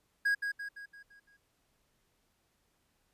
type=tone with echo; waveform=triangle; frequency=1644 Hz; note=G#6; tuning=18 cents flat; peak=-24 dBFS; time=0.25-0.35 s; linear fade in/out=10 ms; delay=170 ms; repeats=6; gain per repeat=-6 dB; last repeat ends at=1.37 s; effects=pink hiss -75 dBFS RMS until 3.13 s + resampled to 32000 Hz